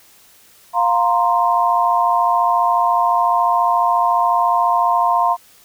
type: chord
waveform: sine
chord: F suspended fourth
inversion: none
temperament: equal with one note detuned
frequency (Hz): 702.5 / 932.3 / 1046.5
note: F5 / Bb5 / C6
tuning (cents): +10 / 0 / 0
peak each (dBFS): -17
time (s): 0.73-5.37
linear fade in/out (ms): 50
effects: white hiss -49 dBFS RMS until 5.64 s